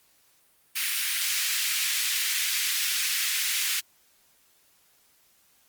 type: high-pass noise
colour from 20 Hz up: pink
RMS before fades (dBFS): -27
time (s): 0.75-3.81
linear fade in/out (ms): 20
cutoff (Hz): 1900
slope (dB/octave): 24
effects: white hiss -63 dBFS RMS until 5.68 s + Opus 48 kbps